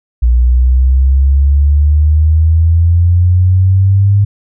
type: exponential sweep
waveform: sine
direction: up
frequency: 59.3 to 101.8 Hz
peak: -5 dBFS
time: 0.22-4.25 s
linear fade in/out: 10 ms
effects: none